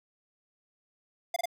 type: tone bursts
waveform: square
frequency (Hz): 698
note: F5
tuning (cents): -1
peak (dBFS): -28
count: 3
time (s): 1.34-1.457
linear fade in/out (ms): 5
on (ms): 23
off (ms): 24
effects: none